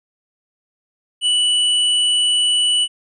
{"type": "tone with hard clipping", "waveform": "sine", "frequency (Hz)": 2960, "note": "F#7", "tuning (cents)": 0, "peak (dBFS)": -15, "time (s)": [1.21, 2.88], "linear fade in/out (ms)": 50, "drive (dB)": 12, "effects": ["resampled to 24000 Hz"]}